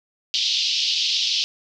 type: band-pass noise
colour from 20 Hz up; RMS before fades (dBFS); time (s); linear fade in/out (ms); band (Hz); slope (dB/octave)
pink; -22; 0.34-1.44; 0; 2900 to 5400; 48
effects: none